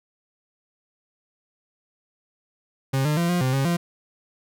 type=tone with pitch steps; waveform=40% pulse; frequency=134.4 / 150.4 / 171.1 / 176.8 / 129.5 / 135.9 / 172.2 Hz; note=C3 / D3 / F3 / F3 / C3 / C#3 / F3; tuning=+47 / +42 / -35 / +22 / -17 / -34 / -24 cents; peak=-19 dBFS; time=2.93-3.77 s; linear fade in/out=10 ms; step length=120 ms; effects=none